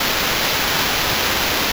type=noise with sample-and-hold; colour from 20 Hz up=white; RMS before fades=-19 dBFS; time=0-1.72 s; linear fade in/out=5 ms; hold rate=8820 Hz; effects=none